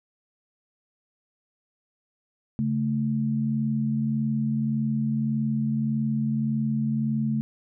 sine tone pair together, 138.59 / 220.3 Hz, C#3 / A3, 0 / +2 cents, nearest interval minor sixth, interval 802 cents, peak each -27 / -24 dBFS, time 2.59-7.41 s, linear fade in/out 0 ms, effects none

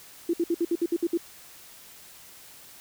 sine tone bursts, 340 Hz, F4, 46 cents flat, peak -21 dBFS, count 9, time 0.29-1.175 s, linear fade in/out 5 ms, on 45 ms, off 60 ms, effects white hiss -49 dBFS RMS until 2.8 s

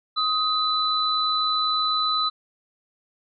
sine tone pair together, 1257 / 3991 Hz, D#6 / B7, +17 / +17 cents, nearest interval octave + minor sixth, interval 2000 cents, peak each -23 dBFS, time 0.16-2.3 s, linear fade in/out 20 ms, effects none

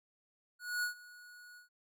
square tone with ADSR envelope, 1459 Hz, F#6, 25 cents flat, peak -32 dBFS, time 0.59-1.69 s, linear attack 240 ms, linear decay 110 ms, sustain -21 dB, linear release 120 ms, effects none

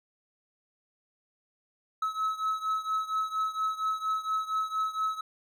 triangle beating tone pair, 1290 / 1294.3 Hz, E6 / E6, -38 / -32 cents, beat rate 4.3 Hz, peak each -28 / -31 dBFS, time 2.02-5.21 s, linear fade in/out 5 ms, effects none

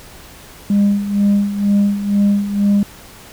sine tone with tremolo, 202.4 Hz, G#3, 44 cents flat, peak -7 dBFS, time 0.7-2.83 s, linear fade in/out 2 ms, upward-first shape sine, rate 2.1 Hz, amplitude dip 75%, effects tanh soft clip ceiling -8 dBFS + pink hiss -39 dBFS RMS until 3.32 s

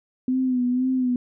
sine tone with vibrato, 253 Hz, B3, 42 cents sharp, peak -19 dBFS, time 0.28-1.16 s, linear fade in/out 2 ms, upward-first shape sine, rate 2 Hz, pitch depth 49 cents each way, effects none

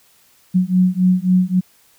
sine beating tone pair, 181.5 / 185.2 Hz, F#3 / F#3, -33 / +2 cents, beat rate 3.7 Hz, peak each -15 dBFS, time 0.54-1.61 s, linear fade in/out 20 ms, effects white hiss -54 dBFS RMS until 1.98 s

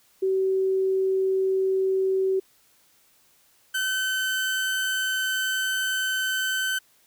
sine / 30% pulse tone pair in turn, 381.3 / 1530.1 Hz, G4 / G6, -48 / -42 cents, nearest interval 2 octaves, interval 2406 cents, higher second, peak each -20 / -21 dBFS, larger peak first, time 0.22-2.4 / 3.74-6.79 s, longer second, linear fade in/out 10 ms, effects white hiss -61 dBFS RMS until 7.06 s

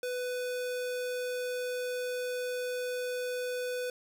square tone, 497.9 Hz, B4, 14 cents sharp, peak -33 dBFS, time 0.03-3.9 s, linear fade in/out 2 ms, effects none

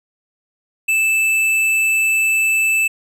sine tone with hard clipping, 2635 Hz, E7, 1 cent flat, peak -15 dBFS, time 0.88-2.88 s, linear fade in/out 10 ms, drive 10 dB, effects none

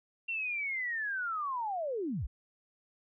sine linear sweep, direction down, 2746 to 34.65 Hz, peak -32 dBFS, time 0.28-2.27 s, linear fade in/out 10 ms, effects none

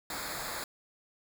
pink noise with comb filter, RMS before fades -38 dBFS, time 0.1-0.64 s, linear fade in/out 2 ms, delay 0.34 ms, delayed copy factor -0.8, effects none

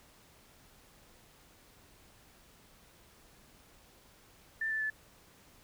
sine tone with pitch steps, 1779 / 1758.6 / 1738.4 Hz, A6 / A6 / A6, +19 / -1 / -21 cents, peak -31 dBFS, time 4.61-4.901 s, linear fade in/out 5 ms, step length 97 ms, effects pink hiss -61 dBFS RMS until 5.63 s

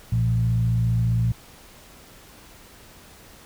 sine tone with frequency modulation, 116.54 Hz, A#2, in tune, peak -18 dBFS, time 0.12-1.32 s, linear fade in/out 5 ms, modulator 54.9 Hz, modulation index 0.61, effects pink hiss -48 dBFS RMS until 3.45 s

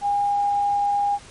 sine tone, 812 Hz, G#5, 39 cents flat, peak -18 dBFS, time 0.01-1.19 s, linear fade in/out 50 ms, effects pink hiss -45 dBFS RMS until 1.3 s + MP3 48 kbps

